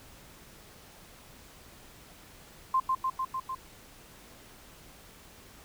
sine tone with echo, 1046.5 Hz, C6, in tune, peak -22 dBFS, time 2.74-2.8 s, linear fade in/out 5 ms, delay 150 ms, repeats 5, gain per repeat -2 dB, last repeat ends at 3.55 s, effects pink hiss -53 dBFS RMS until 5.64 s

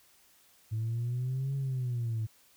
sine exponential two-way sweep, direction up then down, 108.4 to 138.59 to 108.4 Hz, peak -28 dBFS, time 0.71-2.27 s, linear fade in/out 20 ms, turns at 1.55 s, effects tanh soft clip ceiling -27 dBFS + white hiss -63 dBFS RMS until 2.56 s

